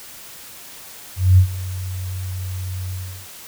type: tone with ADSR envelope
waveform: sine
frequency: 92.5 Hz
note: F#2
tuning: in tune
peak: -6 dBFS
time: 1.16-3.28 s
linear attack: 220 ms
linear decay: 88 ms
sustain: -18 dB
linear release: 350 ms
effects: white hiss -39 dBFS RMS until 3.47 s